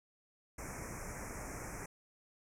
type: band-stop noise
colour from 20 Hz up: pink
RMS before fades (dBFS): -44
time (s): 0.58-1.86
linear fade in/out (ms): 5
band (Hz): 2400 to 5500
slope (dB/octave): 96
effects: low-pass 10000 Hz 12 dB/octave